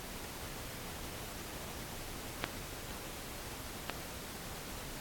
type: clicks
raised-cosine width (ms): 0.3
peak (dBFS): -14 / -29 / -17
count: 3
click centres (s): 2.441 / 2.908 / 3.897
effects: pink hiss -45 dBFS RMS until 5 s + AAC 64 kbps